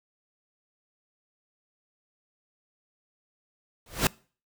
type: noise with exponential growth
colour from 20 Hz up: pink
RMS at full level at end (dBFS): -18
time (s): 3.86-4.07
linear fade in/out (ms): 2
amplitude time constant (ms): 44
effects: noise-tail reverb RT60 0.4 s tail -24 dB re dry